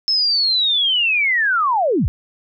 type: linear sweep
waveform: sine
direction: down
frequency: 5274 to 36.71 Hz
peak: -14 dBFS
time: 0.08-2.08 s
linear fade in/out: 0 ms
effects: none

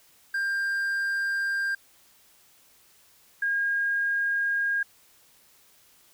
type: tone pair in turn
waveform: triangle / sine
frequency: 1594 / 1623.7 Hz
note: G6 / G#6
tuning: +28 / -40 cents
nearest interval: unison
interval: 32 cents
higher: second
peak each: -23 dBFS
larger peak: neither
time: 0.34-1.75 / 3.42-4.83 s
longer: neither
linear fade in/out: 5 ms
effects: white hiss -59 dBFS RMS until 6.13 s

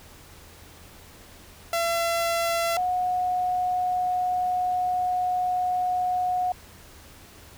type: tone pair in turn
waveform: sawtooth / sine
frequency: 676 / 728.1 Hz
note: E5 / F#5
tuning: +43 / -28 cents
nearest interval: minor second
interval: 129 cents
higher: second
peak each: -19 / -22 dBFS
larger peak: first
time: 1.73-2.77 / 2.77-6.52 s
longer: second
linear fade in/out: 2 ms
effects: added 82 Hz sine -53 dBFS peak until 7.57 s + pink hiss -49 dBFS RMS until 7.57 s

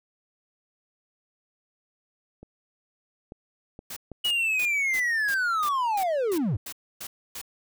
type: clicks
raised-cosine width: 2 ms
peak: -31 / -27 / -28 / -25 dBFS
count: 4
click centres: 2.43 / 3.321 / 3.791 / 4.117 s
type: noise bursts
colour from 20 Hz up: white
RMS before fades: -37 dBFS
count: 11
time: 3.9-7.415 s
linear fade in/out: 5 ms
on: 65 ms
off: 280 ms
type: linear sweep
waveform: triangle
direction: down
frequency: 2927 to 79.6 Hz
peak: -21 dBFS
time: 4.24-6.57 s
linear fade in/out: 10 ms
effects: none

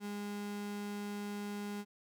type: tone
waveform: 35% pulse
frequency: 205 Hz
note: G#3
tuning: 22 cents flat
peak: -37 dBFS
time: 0-1.85 s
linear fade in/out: 50 ms
effects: none

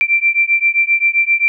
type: beating tone pair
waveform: sine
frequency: 2349 / 2356.6 Hz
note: D7 / D7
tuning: 0 / +5 cents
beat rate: 7.6 Hz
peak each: -14 dBFS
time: 0.01-1.48 s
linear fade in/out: 0 ms
effects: none

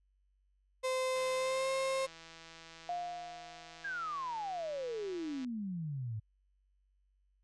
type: tone with pitch glide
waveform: 35% pulse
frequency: 517 to 532.5 Hz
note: C5 to C5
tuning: -21 to +30 cents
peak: -30 dBFS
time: 0.83-2.07 s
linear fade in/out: 20 ms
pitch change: +51 cents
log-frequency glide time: 1.36-1.7 s
type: click train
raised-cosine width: 0.2 ms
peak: -35 dBFS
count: 704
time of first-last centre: 1.16-5.447 s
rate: 164 Hz
type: tone with exponential decay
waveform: sine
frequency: 705 Hz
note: F5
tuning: 16 cents sharp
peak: -33 dBFS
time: 2.89-4.32 s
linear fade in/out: 2 ms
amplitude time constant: 310 ms
type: exponential sweep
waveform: sine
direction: down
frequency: 1654 to 103.83 Hz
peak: -36 dBFS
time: 3.84-6.2 s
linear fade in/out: 10 ms
effects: added 48 Hz sine -70 dBFS peak until 7.43 s + resampled to 24000 Hz

